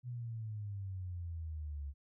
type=exponential sweep; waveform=sine; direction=down; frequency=125.1 to 69.1 Hz; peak=-39 dBFS; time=0.03-1.94 s; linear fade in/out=50 ms; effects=none